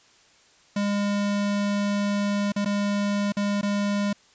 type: tone with dropouts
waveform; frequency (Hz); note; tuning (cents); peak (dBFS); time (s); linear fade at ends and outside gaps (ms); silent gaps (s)
square; 203.2; G#3; -38; -23; 0.76-4.13; 5; 2.521-2.561 / 2.648-2.657 / 3.322-3.368 / 3.613-3.629
effects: white hiss -57 dBFS RMS until 4.34 s + resampled to 16000 Hz